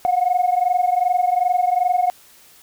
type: tone pair together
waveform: sine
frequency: 712 / 734.6 Hz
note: F5 / F#5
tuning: +33 / -13 cents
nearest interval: minor second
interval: 54 cents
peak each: -17 dBFS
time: 0.05-2.1 s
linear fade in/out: 0 ms
effects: tanh soft clip ceiling -10 dBFS + white hiss -49 dBFS RMS until 2.62 s